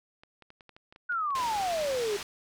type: clicks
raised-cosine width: 0.3 ms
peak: -35 dBFS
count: 11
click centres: 0.235 / 0.423 / 0.504 / 0.608 / 0.693 / 0.765 / 0.925 / 0.961 / 1.123 / 1.306 / 1.382 s
type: exponential sweep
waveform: sine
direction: down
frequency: 1485 to 393.9 Hz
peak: -27 dBFS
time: 1.09-2.17 s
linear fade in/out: 10 ms
type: low-pass noise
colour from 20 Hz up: white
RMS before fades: -39 dBFS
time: 1.35-2.23 s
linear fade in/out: 2 ms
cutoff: 5000 Hz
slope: 12 dB/octave
effects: none